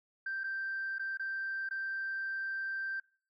sine tone with dropouts, 1568 Hz, G6, in tune, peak -33 dBFS, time 0.26-3 s, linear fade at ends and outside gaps 5 ms, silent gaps 0.436-0.44 / 0.984-0.994 / 1.173-1.195 / 1.69-1.709 s, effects noise-tail reverb RT60 0.4 s tail -22 dB re dry + tanh soft clip ceiling -30 dBFS

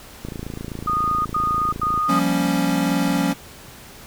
click train, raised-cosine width 3 ms, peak -17 dBFS, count 49, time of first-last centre 0.25-1.977 s, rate 27.8 Hz
sine tone bursts, 1233 Hz, D#6, 16 cents flat, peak -18 dBFS, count 3, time 0.87-2.194 s, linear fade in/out 5 ms, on 380 ms, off 92 ms
square chord, G half-diminished seventh, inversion third, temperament equal, 174.61 / 196 / 233.1 / 277.2 Hz, F3 / G3 / Bb3 / Db4, 0 / 0 / 0 / 0 cents, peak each -24 / -26 / -27 / -22 dBFS, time 2.08-3.34 s, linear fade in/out 20 ms
effects pink hiss -42 dBFS RMS until 4.06 s

